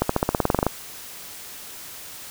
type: accelerating click train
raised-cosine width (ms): 1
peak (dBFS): -4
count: 13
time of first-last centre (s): 0.02-0.666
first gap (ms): 74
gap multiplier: 0.94
effects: white hiss -39 dBFS RMS until 2.3 s